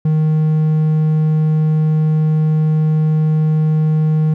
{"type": "tone", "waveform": "triangle", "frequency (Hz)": 155.56, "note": "D#3", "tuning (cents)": 0, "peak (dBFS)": -9, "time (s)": [0.05, 4.34], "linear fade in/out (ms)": 5, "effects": []}